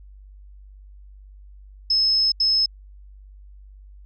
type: tone bursts at uneven times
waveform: sine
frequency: 5190 Hz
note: E8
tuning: 28 cents flat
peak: -16 dBFS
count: 2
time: 1.9-2.32 / 2.4-2.66 s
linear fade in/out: 5 ms
effects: added 49 Hz sine -42 dBFS peak until 4.05 s